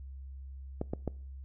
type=clicks; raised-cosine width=2 ms; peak=-19 dBFS; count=3; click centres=0.814 / 0.935 / 1.077 s; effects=noise-tail reverb RT60 0.5 s tail -23 dB re dry + added 67 Hz sine -42 dBFS peak until 1.44 s